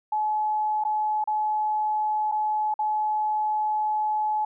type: tone with dropouts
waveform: sine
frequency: 854 Hz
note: G#5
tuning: 48 cents sharp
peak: -22 dBFS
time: 0.12-4.45 s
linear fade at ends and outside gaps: 5 ms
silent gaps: 0.839-0.849 / 1.241-1.274 / 2.316-2.321 / 2.741-2.79 s
effects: none